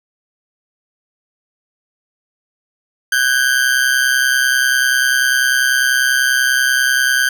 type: ring-modulated tone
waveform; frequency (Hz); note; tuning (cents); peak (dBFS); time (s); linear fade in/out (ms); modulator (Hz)
40% pulse; 1568; G6; 0; -8; 3.12-7.29; 5; 65.1
effects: 8-bit